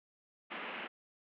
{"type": "band-pass noise", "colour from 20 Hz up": "white", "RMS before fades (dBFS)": -43, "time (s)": [0.5, 0.88], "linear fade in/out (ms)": 20, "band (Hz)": [180, 2900], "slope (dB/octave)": 48, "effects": []}